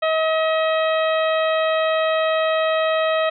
harmonic tone, 637 Hz, D#5, 41 cents sharp, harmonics 1 / 2 / 3 / 4 / 5 / 6, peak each -18 / -24 / -28 / -30 / -32 / -34 dBFS, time 0.02-3.3 s, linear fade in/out 10 ms, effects none

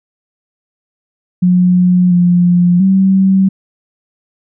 sine tone with pitch steps, 180.2 / 176.3 / 191.6 Hz, F#3 / F3 / G3, -45 / +17 / -39 cents, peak -6 dBFS, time 1.42-3.49 s, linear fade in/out 10 ms, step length 690 ms, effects none

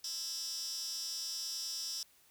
15% pulse tone with high-pass filter, 329.6 Hz, E4, in tune, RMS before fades -40 dBFS, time 0.04-2.03 s, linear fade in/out 2 ms, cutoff 5200 Hz, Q 5.1, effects white hiss -66 dBFS RMS until 2.3 s

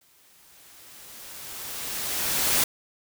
white noise with exponential growth, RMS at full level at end -21 dBFS, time 0.01-2.64 s, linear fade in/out 5 ms, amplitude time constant 570 ms, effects none

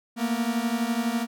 45% pulse beating tone pair, 227.3 / 239.3 Hz, A#3 / A#3, -43 / +46 cents, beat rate 12 Hz, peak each -27 dBFS, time 0.16-1.27 s, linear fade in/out 50 ms, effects none

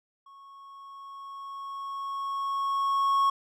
triangle tone with level ramp, 1101 Hz, C#6, 12 cents flat, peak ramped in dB -47 to -18 dBFS, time 0.26-3.3 s, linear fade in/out 5 ms, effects none

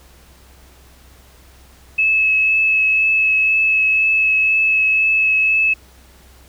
sine tone with vibrato, 2593 Hz, E7, 29 cents flat, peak -12 dBFS, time 1.98-5.74 s, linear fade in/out 10 ms, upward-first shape triangle, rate 2 Hz, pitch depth 12 cents each way, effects added 64 Hz sine -46 dBFS peak until 6.48 s + pink hiss -49 dBFS RMS until 6.48 s

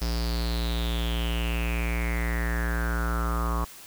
square tone with low-pass filter sweep, 58.27 Hz, A#1, in tune, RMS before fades -27 dBFS, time 0.01-3.65 s, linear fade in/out 10 ms, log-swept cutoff 5200 to 1100 Hz, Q 7.8, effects white hiss -46 dBFS RMS until 3.86 s

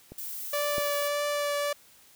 clicks, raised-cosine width 2 ms, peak -29 / -22 dBFS, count 2, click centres 0.12 / 0.782 s
violet noise, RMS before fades -37 dBFS, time 0.18-1.08 s, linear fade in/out 2 ms
sawtooth tone with vibrato, 581 Hz, D5, 19 cents flat, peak -23 dBFS, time 0.53-1.73 s, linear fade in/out 5 ms, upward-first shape triangle, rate 1.7 Hz, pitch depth 13 cents each way
effects white hiss -57 dBFS RMS until 2.15 s

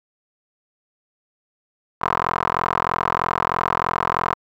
15% pulse tone with band-pass filter, 43.14 Hz, F1, 20 cents flat, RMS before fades -22 dBFS, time 2.01-4.35 s, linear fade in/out 10 ms, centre 1100 Hz, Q 3.9, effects none

